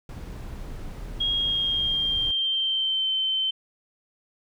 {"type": "noise", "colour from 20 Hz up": "brown", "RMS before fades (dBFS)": -36, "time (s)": [0.09, 2.31], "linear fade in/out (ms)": 2}
{"type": "tone with pitch glide", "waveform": "sine", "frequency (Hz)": [3272, 3088], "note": ["G#7", "G7"], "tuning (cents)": [-26, -27], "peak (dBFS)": -22, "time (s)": [1.2, 3.51], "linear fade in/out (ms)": 10, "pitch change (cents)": -101, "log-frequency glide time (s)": [1.34, 3.1]}
{"effects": []}